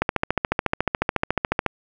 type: click train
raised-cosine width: 0.5 ms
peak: -4 dBFS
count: 24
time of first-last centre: 0.02-1.663 s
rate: 14 Hz
effects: none